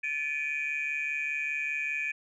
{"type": "tone cluster", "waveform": "sine", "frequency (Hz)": [1739, 2325, 2470], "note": ["A6", "D7", "D#7"], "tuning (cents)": [-21, -18, -13], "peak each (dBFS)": [-36, -33, -31], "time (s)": [0.03, 2.12], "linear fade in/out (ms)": 10, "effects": ["tanh soft clip ceiling -23 dBFS"]}